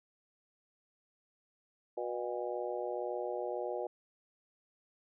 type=harmonic tone with a mistuned harmonic; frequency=121.8 Hz; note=B2; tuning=24 cents flat; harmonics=3 / 4 / 5 / 6 / 7; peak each=-40 / -39 / -40 / -45 / -44 dBFS; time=1.97-3.87 s; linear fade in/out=5 ms; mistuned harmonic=7; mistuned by=-72 cents; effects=none